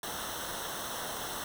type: noise with comb filter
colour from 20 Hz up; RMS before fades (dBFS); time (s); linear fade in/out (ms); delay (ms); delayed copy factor
pink; -38; 0.03-1.44; 2; 0.42; -0.8
effects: none